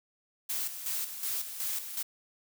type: noise with tremolo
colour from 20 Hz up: blue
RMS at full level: -33 dBFS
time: 0.49-2.03 s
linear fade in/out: 10 ms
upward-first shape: square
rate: 2.7 Hz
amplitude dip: 60%
effects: none